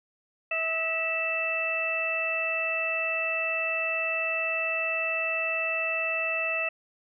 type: harmonic tone with a mistuned harmonic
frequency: 649 Hz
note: E5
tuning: 27 cents flat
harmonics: 1 / 2 / 3 / 4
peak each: -33 / -37 / -36 / -27 dBFS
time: 0.51-6.69 s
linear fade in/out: 5 ms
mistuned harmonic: 4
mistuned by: +32 cents
effects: none